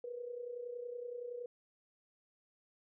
sine tone with amplitude modulation, 484.7 Hz, B4, 32 cents flat, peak -38 dBFS, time 0.04-1.46 s, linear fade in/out 2 ms, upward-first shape sine, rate 30.7 Hz, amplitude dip 65%, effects none

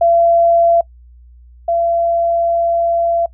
sine tone pair in turn, 679 / 679 Hz, F5 / F5, -49 / -49 cents, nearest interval unison, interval 0 cents, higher neither, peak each -8 / -12 dBFS, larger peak first, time 0.01-0.81 / 1.68-3.26 s, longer second, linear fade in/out 5 ms, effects noise-tail reverb RT60 0.1 s tail -22 dB re dry + added 60 Hz sine -39 dBFS peak until 3.33 s

